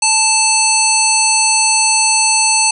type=harmonic tone; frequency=880 Hz; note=A5; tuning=in tune; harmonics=1 / 3 / 5 / 7 / 9 / 10; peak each=-17 / -17 / -17 / -17 / -17 / -17 dBFS; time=0.02-2.71 s; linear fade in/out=5 ms; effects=none